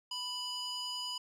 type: tone with band-pass filter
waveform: square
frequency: 989 Hz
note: B5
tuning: 2 cents sharp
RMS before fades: -39 dBFS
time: 0.11-1.18 s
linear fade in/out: 5 ms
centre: 4300 Hz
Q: 2.6
effects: none